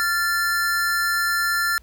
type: tone pair together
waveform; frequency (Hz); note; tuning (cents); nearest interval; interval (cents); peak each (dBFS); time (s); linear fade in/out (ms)
square; 1384 / 1754.6; F6 / A6; -16 / -5; major third; 411; -23; 0-1.78; 0
effects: added 60 Hz sine -48 dBFS peak until 1.82 s + pink hiss -59 dBFS RMS until 1.82 s